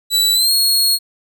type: tone with pitch glide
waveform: sawtooth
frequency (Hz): 3951 to 4309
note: B7 to C#8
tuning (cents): 0 to -50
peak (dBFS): -9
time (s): 0.1-0.99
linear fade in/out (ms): 50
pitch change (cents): +150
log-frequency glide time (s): 0.34-0.53
effects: none